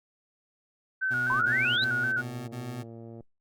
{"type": "tone with vibrato", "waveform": "sine", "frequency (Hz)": 1490, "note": "F#6", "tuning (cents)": 12, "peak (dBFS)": -25, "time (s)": [1.01, 2.22], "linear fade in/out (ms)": 20, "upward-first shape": "square", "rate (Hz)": 3.9, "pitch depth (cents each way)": 49}
{"type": "tone bursts", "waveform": "25% pulse", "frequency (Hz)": 124.6, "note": "B2", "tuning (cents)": 16, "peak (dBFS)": -32, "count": 5, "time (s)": [1.1, 2.836], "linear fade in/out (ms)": 20, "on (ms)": 320, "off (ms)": 34}
{"type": "exponential sweep", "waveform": "sine", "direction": "up", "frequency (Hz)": [984, 4081], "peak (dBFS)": -26, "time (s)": [1.3, 1.84], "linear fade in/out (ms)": 0}
{"type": "click train", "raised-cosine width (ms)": 2, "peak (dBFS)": -32, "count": 218, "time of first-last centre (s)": [1.32, 3.207], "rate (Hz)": 115}
{"effects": ["noise-tail reverb RT60 0.1 s tail -23 dB re dry", "Opus 48 kbps"]}